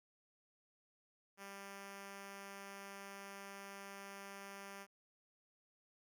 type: tone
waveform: 5% pulse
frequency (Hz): 197.7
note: G3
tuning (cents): +15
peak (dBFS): -38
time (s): 1.37-4.87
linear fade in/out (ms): 50
effects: none